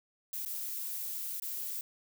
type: noise with dropouts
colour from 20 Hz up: violet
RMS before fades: -38 dBFS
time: 0.33-1.81 s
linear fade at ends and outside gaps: 2 ms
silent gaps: 0.451-0.459 / 1.4-1.421 s
effects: none